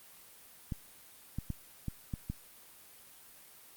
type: clicks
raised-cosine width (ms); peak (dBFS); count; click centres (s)
5; -23; 6; 0.722 / 1.386 / 1.503 / 1.883 / 2.138 / 2.3
effects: white hiss -56 dBFS RMS until 3.76 s + Opus 32 kbps